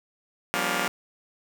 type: chord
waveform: 5% pulse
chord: G half-diminished seventh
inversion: third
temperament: just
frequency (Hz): 176.4 / 196 / 235.2 / 282.2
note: F3 / G3 / Bb3 / Db4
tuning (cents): +18 / 0 / +16 / +31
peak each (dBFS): -20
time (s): 0.54-0.88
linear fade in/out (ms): 0
effects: none